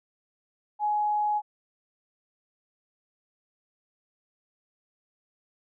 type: tone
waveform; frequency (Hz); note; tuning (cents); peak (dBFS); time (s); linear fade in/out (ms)
sine; 839; G#5; +17; -23; 0.79-1.42; 50
effects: none